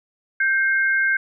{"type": "tone pair together", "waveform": "sine", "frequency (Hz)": [1568, 2145], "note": ["G6", "C7"], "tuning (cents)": [0, 42], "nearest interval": "perfect fourth", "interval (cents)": 542, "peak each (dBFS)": [-17, -24], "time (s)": [0.4, 1.17], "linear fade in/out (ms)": 5, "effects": []}